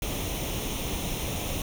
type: noise with comb filter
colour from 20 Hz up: pink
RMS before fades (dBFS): -31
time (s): 0.02-1.62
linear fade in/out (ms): 2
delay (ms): 0.32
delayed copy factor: +0.65
effects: none